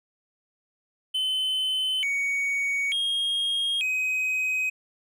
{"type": "tone with pitch steps", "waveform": "triangle", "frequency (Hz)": [3050, 2239, 3251, 2522], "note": ["G7", "C#7", "G#7", "D#7"], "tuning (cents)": [-48, 17, -38, 23], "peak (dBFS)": -22, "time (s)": [1.14, 4.7], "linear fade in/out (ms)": 10, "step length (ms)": 890, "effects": []}